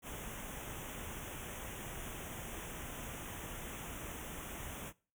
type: band-stop noise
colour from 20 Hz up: pink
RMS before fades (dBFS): -45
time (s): 0.02-4.93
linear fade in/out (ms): 50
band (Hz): 3500 to 5800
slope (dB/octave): 96
effects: noise-tail reverb RT60 0.4 s tail -23 dB re dry